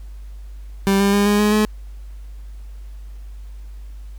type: tone with pitch steps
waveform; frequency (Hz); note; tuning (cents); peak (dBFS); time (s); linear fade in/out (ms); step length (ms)
30% pulse; 196 / 199.31 / 202.7 / 206.1 / 209.6 / 213.1; G3 / G3 / G#3 / G#3 / G#3 / G#3; 0 / +29 / -42 / -13 / +16 / +45; -11; 0.87-1.65; 0; 130
effects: added 50 Hz sine -32 dBFS peak until 4.18 s + pink hiss -56 dBFS RMS until 4.18 s